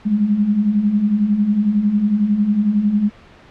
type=beating tone pair; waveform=sine; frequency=199.3 / 210.3 Hz; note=G3 / G#3; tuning=+29 / +22 cents; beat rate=11 Hz; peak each=-21 / -14 dBFS; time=0.05-3.1 s; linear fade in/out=20 ms; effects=pink hiss -45 dBFS RMS until 3.5 s + low-pass 3000 Hz 12 dB/octave